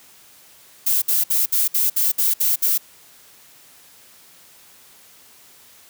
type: noise bursts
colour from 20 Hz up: violet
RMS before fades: -18 dBFS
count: 9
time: 0.86-2.78 s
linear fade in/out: 10 ms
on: 160 ms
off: 60 ms
effects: white hiss -49 dBFS RMS until 5.89 s + high-pass 60 Hz 12 dB/octave